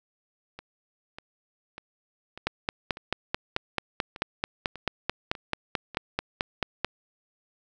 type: two click trains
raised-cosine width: 0.3 ms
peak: -9 / -24 dBFS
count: 21 / 10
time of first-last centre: 2.47-6.846 / 0.59-5.947 s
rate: 4.57 / 1.68 Hz
effects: none